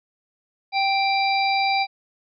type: harmonic tone with a mistuned harmonic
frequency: 784 Hz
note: G5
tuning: in tune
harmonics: 1 / 3 / 5 / 6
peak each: -20 / -24 / -30 / -29 dBFS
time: 0.72-1.87 s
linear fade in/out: 50 ms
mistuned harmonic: 6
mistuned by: +28 cents
effects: none